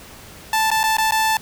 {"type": "tone with dropouts", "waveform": "sawtooth", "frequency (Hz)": 880, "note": "A5", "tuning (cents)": 0, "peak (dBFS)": -12, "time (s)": [0.53, 1.37], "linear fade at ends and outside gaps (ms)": 2, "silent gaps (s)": [[0.704, 0.714], [0.832, 0.838], [0.969, 0.983], [1.11, 1.121]], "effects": ["pink hiss -41 dBFS RMS until 1.41 s"]}